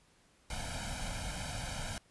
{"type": "noise with comb filter", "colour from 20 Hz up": "pink", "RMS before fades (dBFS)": -39, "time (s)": [0.5, 1.98], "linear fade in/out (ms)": 2, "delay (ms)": 1.3, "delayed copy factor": 0.9, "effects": ["pink hiss -67 dBFS RMS until 2.1 s", "resampled to 24000 Hz"]}